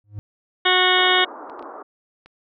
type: tone with exponential growth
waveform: triangle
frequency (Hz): 103.83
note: G#2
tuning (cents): 0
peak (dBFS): -23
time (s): 0.04-0.19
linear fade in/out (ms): 0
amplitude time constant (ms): 31
type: harmonic tone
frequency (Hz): 367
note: F#4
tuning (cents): -14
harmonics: 1 / 2 / 3 / 4 / 5 / 6 / 8 / 9 / 10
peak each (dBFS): -23 / -23 / -23 / -23 / -23 / -23 / -23 / -23 / -23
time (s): 0.65-1.25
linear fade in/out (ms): 10
type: band-pass noise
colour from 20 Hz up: white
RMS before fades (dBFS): -37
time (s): 0.96-1.83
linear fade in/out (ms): 10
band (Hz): 270 to 1300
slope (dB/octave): 48
type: clicks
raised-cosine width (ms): 0.3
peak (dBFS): -30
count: 4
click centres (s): 1.498 / 1.594 / 1.626 / 2.26
effects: none